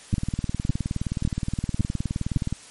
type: two click trains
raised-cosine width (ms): 5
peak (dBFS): -13 / -9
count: 47 / 5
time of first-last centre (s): 0.13-2.526 / 0.14-2.362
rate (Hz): 19.2 / 1.8
effects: white hiss -46 dBFS RMS until 2.7 s + MP3 48 kbps